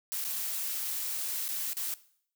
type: noise with dropouts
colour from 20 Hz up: blue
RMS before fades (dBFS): -34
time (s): 0.12-1.94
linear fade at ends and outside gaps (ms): 0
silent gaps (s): 0.242-0.249 / 1.481-1.488 / 1.732-1.769
effects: noise-tail reverb RT60 0.6 s tail -18 dB re dry